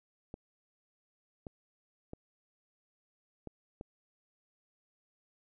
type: clicks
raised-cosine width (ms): 2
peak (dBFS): -29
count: 5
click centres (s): 0.341 / 1.468 / 2.134 / 3.473 / 3.811
effects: none